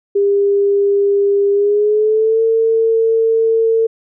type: tone with pitch glide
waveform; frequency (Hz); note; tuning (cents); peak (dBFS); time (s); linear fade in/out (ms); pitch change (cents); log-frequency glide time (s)
sine; 401.5 to 450.7; G4 to A4; +41 to +42; -10; 0.15-3.87; 10; +201; 1.52-2.42
effects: none